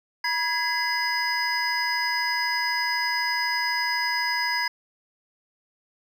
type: tone cluster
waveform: triangle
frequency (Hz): 966 / 1664 / 2032 / 5000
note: B5 / G#6 / B6 / D#8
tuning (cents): -39 / +3 / +49 / +8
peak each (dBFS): -27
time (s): 0.24-4.68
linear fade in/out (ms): 5
effects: none